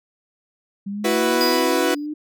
sine linear sweep, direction up, 196 to 305.1 Hz, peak -25 dBFS, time 0.86-2.14 s, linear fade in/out 10 ms
sawtooth chord, E suspended second, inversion none, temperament equal, 329.6 / 370 / 493.9 Hz, E4 / F#4 / B4, 0 / 0 / 0 cents, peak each -18 dBFS, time 1.04-1.95 s, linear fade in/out 10 ms
square tone with exponential decay, 4900 Hz, D#8, 27 cents flat, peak -19 dBFS, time 1.41-2.06 s, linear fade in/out 0 ms, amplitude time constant 140 ms
effects none

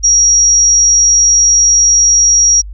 sine tone, 5680 Hz, F8, 28 cents sharp, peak -5 dBFS, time 0.03-2.62 s, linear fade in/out 20 ms, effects added 50 Hz sine -24 dBFS peak until 2.73 s

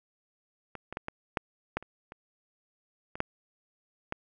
clicks, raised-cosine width 0.5 ms, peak -24 / -23 / -18 / -19 / -12 / -14 / -30 / -28 / -25 / -11 / -17 dBFS, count 11, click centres 0.753 / 0.926 / 0.971 / 1.084 / 1.372 / 1.77 / 1.826 / 2.121 / 3.155 / 3.204 / 4.124 s, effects none

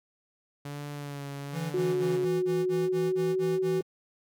sawtooth tone with vibrato, 142.9 Hz, D3, 47 cents flat, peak -32 dBFS, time 0.65-2.25 s, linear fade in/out 5 ms, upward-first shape sine, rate 1.1 Hz, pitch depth 30 cents each way
square tone bursts, 164.81 Hz, E3, in tune, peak -32 dBFS, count 10, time 1.52-3.827 s, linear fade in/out 50 ms, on 210 ms, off 23 ms
sine tone with pitch glide, 366.3 to 375.7 Hz, F#4 to F#4, -17 to +26 cents, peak -25 dBFS, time 1.74-3.81 s, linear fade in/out 2 ms, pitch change +43 cents, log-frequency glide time 2.54-3.45 s
effects none

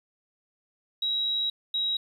triangle tone pair in turn, 3853 / 3837 Hz, B7 / A#7, -44 / +49 cents, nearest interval unison, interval 7 cents, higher first, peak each -21 dBFS, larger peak neither, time 1.02-1.5 / 1.74-1.97 s, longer first, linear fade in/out 5 ms, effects tanh soft clip ceiling -23 dBFS

